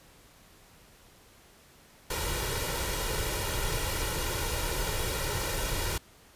pink noise with comb filter, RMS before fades -31 dBFS, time 2.1-5.98 s, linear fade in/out 5 ms, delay 2.1 ms, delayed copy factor +0.65, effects pink hiss -57 dBFS RMS until 6.35 s + resampled to 32000 Hz

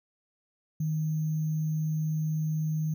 sine tone with sample-and-hold, 156 Hz, D#3, 5 cents sharp, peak -26 dBFS, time 0.8-2.94 s, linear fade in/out 5 ms, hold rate 6300 Hz, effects none

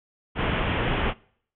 pink low-pass noise, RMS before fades -25 dBFS, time 0.35-1.14 s, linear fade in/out 50 ms, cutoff 3300 Hz, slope 96 dB/octave, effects noise-tail reverb RT60 0.6 s tail -24 dB re dry

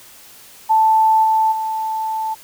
sine tone with level steps, 880 Hz, A5, in tune, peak -10 / -12 / -19 dBFS, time 0.69-2.35 s, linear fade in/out 20 ms, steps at 1.23 / 1.51 s, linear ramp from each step 20 ms, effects white hiss -43 dBFS RMS until 2.43 s

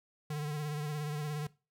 square tone with vibrato, 149.4 Hz, D3, 30 cents sharp, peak -35 dBFS, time 0.3-1.47 s, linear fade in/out 5 ms, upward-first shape sine, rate 17 Hz, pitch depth 41 cents each way, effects noise-tail reverb RT60 0.3 s tail -20 dB re dry

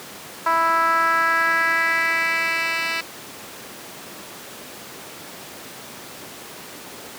10% pulse tone with band-pass filter sweep, 329.6 Hz, E4, in tune, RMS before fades -20 dBFS, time 0.46-3.01 s, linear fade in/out 5 ms, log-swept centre 1100 to 3000 Hz, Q 2.8, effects pink hiss -37 dBFS RMS until 7.18 s + high-pass 200 Hz 12 dB/octave

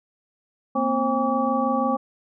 sine tone cluster, 233.7 / 259.8 / 533 / 807 / 1144 Hz, A#3 / C4 / C5 / G#5 / D6, +5 / -12 / +32 / -50 / -46 cents, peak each -26 dBFS, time 0.75-1.97 s, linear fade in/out 10 ms, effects none

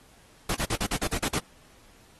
pink noise bursts, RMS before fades -28 dBFS, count 9, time 0.49-1.388 s, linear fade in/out 5 ms, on 58 ms, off 47 ms, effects pink hiss -57 dBFS RMS until 2.19 s + AAC 32 kbps

